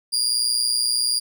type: tone with amplitude modulation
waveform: 30% pulse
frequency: 4813 Hz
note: D8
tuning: 42 cents sharp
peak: -13 dBFS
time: 0.12-1.2 s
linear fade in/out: 20 ms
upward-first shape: sine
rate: 121 Hz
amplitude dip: 70%
effects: none